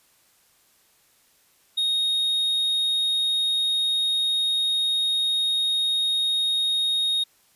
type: tone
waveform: triangle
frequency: 3729 Hz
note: A#7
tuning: in tune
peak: -19 dBFS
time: 1.77-7.24 s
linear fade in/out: 10 ms
effects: white hiss -61 dBFS RMS until 7.55 s + resampled to 32000 Hz